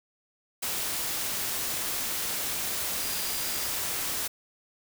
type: tone in noise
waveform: sine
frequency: 4842 Hz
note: D#8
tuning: 48 cents flat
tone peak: -40 dBFS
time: 3-3.68 s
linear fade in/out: 10 ms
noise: white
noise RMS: -31 dBFS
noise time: 0.62-4.28 s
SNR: -12 dB
effects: none